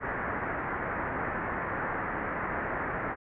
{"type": "low-pass noise", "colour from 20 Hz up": "white", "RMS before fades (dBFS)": -33, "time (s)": [0, 3.16], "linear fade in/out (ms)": 50, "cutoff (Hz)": 1900, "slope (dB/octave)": 48, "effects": []}